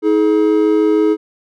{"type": "tone pair together", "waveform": "triangle", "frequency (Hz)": [318.2, 424.4], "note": ["D#4", "G#4"], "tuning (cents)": [39, 38], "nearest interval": "perfect fourth", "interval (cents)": 499, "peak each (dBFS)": -11, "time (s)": [0.02, 1.17], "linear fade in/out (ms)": 50, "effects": []}